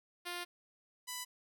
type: tone pair in turn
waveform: 5% pulse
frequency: 351.5 / 994.2 Hz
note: F4 / B5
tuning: +11 / +11 cents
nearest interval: octave + tritone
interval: 1800 cents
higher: second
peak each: -28 dBFS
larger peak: neither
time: 0.25-0.45 / 1.07-1.25 s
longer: first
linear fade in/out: 20 ms
effects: none